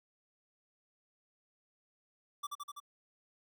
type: tone with echo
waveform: square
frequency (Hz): 1165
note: D6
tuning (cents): -14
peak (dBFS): -37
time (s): 2.43-2.47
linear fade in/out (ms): 10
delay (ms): 83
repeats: 4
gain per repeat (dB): -2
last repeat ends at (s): 2.802
effects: none